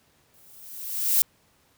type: noise with exponential growth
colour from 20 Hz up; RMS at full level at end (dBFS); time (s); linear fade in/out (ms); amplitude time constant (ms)
violet; -18; 0.34-1.22; 0; 190
effects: pink hiss -63 dBFS RMS until 1.77 s + high-pass 60 Hz 12 dB/octave